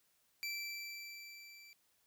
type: tone with level ramp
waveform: 25% pulse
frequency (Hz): 2335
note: D7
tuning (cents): -11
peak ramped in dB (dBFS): -34 to -52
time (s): 0.43-1.73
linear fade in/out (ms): 0
effects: white hiss -75 dBFS RMS until 2.06 s